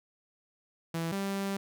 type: tone pair in turn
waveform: sawtooth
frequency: 165.4 / 196.69 Hz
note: E3 / G3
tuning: +6 / +6 cents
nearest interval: minor third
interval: 300 cents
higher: second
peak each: -27 dBFS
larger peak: neither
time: 0.94-1.12 / 1.12-1.57 s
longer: second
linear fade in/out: 5 ms
effects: none